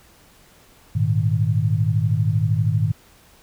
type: chord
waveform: sine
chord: Ab suspended second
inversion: none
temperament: equal with one note detuned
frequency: 103.83 / 116.54 / 154.85 Hz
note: Ab2 / Bb2 / Eb3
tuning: 0 / 0 / -8 cents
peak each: -20 / -21 / -22 dBFS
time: 0.95-2.92 s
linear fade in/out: 10 ms
effects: pink hiss -52 dBFS RMS until 3.42 s